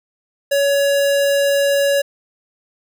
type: tone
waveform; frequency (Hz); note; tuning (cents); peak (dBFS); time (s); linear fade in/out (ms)
square; 562; C#5; +24; -14; 0.51-2.02; 10
effects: none